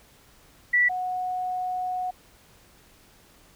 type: tone pair in turn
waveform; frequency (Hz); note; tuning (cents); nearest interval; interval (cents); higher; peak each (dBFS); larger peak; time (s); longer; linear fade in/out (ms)
sine; 1958 / 733.4; B6 / F#5; -15 / -15; octave + perfect fourth; 1700; first; -17 / -26; first; 0.73-0.89 / 0.89-2.11; second; 10
effects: pink hiss -56 dBFS RMS until 3.55 s